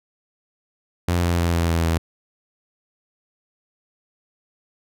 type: tone with pitch steps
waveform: sawtooth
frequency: 87.31 / 86.31 / 85.32 / 84.34 / 83.37 / 82.41 Hz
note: F2 / F2 / F2 / E2 / E2 / E2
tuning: 0 / -20 / -40 / +40 / +20 / 0 cents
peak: -14 dBFS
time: 1.08-1.98 s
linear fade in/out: 5 ms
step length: 150 ms
effects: none